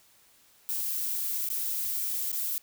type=noise with dropouts; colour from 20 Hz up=violet; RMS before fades=-31 dBFS; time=0.69-2.58 s; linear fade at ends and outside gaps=0 ms; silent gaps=1.488-1.502 / 2.317-2.328 s; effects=white hiss -61 dBFS RMS until 2.62 s